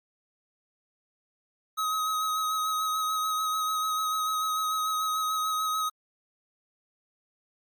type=tone with vibrato; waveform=square; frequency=1268 Hz; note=D#6; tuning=32 cents sharp; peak=-27 dBFS; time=1.77-5.9 s; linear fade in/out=20 ms; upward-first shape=sine; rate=6.8 Hz; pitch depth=19 cents each way; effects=Opus 48 kbps